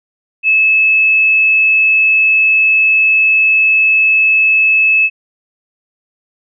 sine tone, 2600 Hz, E7, 24 cents flat, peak -7 dBFS, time 0.43-5.1 s, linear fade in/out 50 ms, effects none

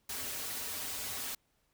white noise with comb filter, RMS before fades -39 dBFS, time 0.09-1.35 s, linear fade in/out 5 ms, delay 5.8 ms, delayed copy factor -0.9, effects pink hiss -75 dBFS RMS until 1.73 s

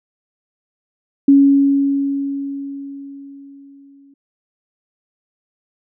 sine tone with exponential decay, 278.1 Hz, C#4, 6 cents sharp, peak -5 dBFS, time 1.28-4.14 s, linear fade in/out 5 ms, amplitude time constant 620 ms, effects none

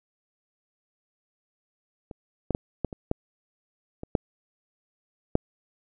clicks, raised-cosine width 2 ms, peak -25 / -12 / -11 / -12 / -23 / -10 / -22 / -7 / -6 dBFS, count 9, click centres 2.112 / 2.507 / 2.549 / 2.847 / 2.928 / 3.114 / 4.034 / 4.152 / 5.354 s, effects none

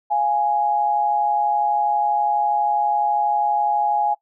sine tone pair together, 698.5 / 830.7 Hz, F5 / G#5, 0 / 0 cents, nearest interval minor third, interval 300 cents, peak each -25 / -17 dBFS, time 0.1-4.15 s, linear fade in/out 20 ms, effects noise-tail reverb RT60 0.1 s tail -20 dB re dry

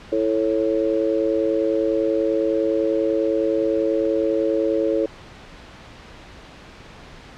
sine chord, A major, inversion second, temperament just, 330 / 440 / 550 Hz, E4 / A4 / C#5, +2 / 0 / -14 cents, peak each -22 dBFS, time 0.12-5.06 s, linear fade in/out 5 ms, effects pink hiss -42 dBFS RMS until 7.37 s + low-pass 4000 Hz 12 dB/octave

